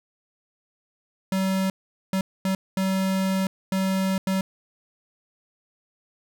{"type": "tone bursts at uneven times", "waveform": "square", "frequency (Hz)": 190.7, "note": "G3", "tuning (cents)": -47, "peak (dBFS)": -22, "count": 6, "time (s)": [[1.32, 1.7], [2.13, 2.21], [2.45, 2.55], [2.77, 3.47], [3.72, 4.18], [4.27, 4.41]], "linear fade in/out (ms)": 2, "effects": []}